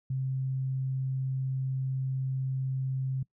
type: tone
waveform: sine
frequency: 132.1 Hz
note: C3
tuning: 17 cents sharp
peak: -28 dBFS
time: 0.1-3.23 s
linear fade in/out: 5 ms
effects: noise-tail reverb RT60 0.1 s tail -22 dB re dry